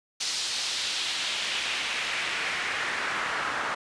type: noise with band-pass filter sweep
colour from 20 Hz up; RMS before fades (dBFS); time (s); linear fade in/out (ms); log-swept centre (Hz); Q
pink; -30; 0.2-3.75; 10; 5000 to 1300; 1.6
effects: resampled to 22050 Hz